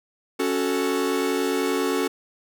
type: chord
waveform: 45% pulse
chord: F# minor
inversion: second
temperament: equal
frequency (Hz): 277.2 / 370 / 440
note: C#4 / F#4 / A4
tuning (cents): 0 / 0 / 0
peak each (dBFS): -26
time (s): 0.39-2.08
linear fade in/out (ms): 10
effects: none